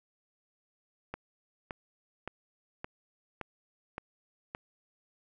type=click train; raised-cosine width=0.5 ms; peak=-22 dBFS; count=7; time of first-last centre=1.14-4.549 s; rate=1.76 Hz; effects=none